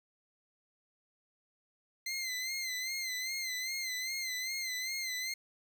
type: tone with vibrato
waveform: 20% pulse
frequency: 2069 Hz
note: C7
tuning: 20 cents flat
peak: -30 dBFS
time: 2.06-5.34 s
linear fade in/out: 5 ms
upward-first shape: sine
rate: 2.5 Hz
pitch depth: 63 cents each way
effects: 11-bit